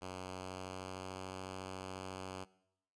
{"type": "tone with pitch glide", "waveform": "5% pulse", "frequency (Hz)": [92.5, 94.06], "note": ["F#2", "F#2"], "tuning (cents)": [0, 29], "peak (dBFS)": -32, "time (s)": [0.01, 2.45], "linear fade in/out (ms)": 20, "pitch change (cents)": 29, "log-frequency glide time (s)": [0.18, 1.36], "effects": ["noise-tail reverb RT60 0.8 s tail -21 dB re dry", "resampled to 22050 Hz"]}